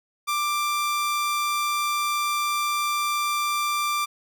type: tone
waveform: sawtooth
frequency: 1181 Hz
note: D6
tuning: 9 cents sharp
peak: -19 dBFS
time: 0.27-4.06 s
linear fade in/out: 20 ms
effects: none